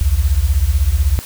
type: beating tone pair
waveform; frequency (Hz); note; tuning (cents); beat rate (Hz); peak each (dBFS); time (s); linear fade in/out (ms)
sine; 61.74 / 77.74; B1 / D#2; 0 / -1; 16; -14; 0.01-1.19; 0
effects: white hiss -33 dBFS RMS until 1.25 s